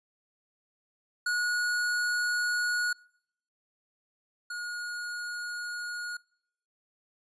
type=tone pair in turn; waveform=square; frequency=1453 / 1441.3 Hz; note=F#6 / F#6; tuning=-32 / -46 cents; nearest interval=unison; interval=14 cents; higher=first; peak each=-27 / -35 dBFS; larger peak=first; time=1.26-2.93 / 4.5-6.17 s; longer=neither; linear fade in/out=5 ms; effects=noise-tail reverb RT60 0.7 s tail -25 dB re dry + resampled to 22050 Hz